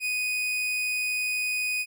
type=tone; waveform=40% pulse; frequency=2489 Hz; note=D#7; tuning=in tune; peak=-25 dBFS; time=0-1.86 s; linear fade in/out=50 ms; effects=none